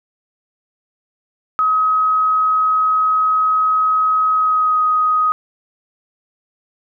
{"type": "tone with pitch glide", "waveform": "sine", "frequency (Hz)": [1270, 1253.2], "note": ["D#6", "D#6"], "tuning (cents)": [35, 12], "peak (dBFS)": -12, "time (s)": [1.59, 5.32], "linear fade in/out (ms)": 0, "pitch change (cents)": -23, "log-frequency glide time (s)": [4.33, 4.81], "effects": []}